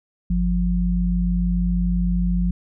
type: tone pair together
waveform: sine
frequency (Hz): 50.22 / 176.9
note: G1 / F3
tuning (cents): +43 / +23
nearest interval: octave + minor seventh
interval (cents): 2180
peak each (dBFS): -20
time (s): 0.3-2.51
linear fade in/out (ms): 5
effects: none

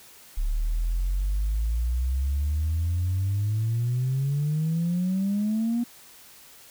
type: exponential sweep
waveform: sine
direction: up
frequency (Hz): 35.06 to 241.4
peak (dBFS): -21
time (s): 0.37-5.84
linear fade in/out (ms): 10
effects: tanh soft clip ceiling -19 dBFS + white hiss -50 dBFS RMS until 6.7 s

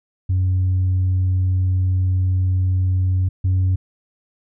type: tone pair in turn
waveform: sine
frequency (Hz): 92.5 / 92.92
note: F#2 / F#2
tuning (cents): 0 / +8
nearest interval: unison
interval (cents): 8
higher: second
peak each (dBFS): -13 / -12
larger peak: second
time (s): 0.29-3.29 / 3.44-3.76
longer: first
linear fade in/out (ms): 10
effects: tanh soft clip ceiling -13 dBFS

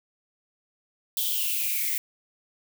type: noise with high-pass filter sweep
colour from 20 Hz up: violet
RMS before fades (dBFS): -27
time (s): 1.17-1.98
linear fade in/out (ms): 2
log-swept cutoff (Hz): 3400 to 2000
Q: 8.2
effects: none

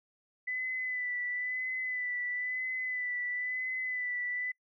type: tone with vibrato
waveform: sine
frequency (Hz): 1998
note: B6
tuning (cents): +20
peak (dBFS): -32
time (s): 0.47-4.52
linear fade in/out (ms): 10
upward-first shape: sine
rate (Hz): 1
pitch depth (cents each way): 28
effects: noise-tail reverb RT60 0.1 s tail -25 dB re dry

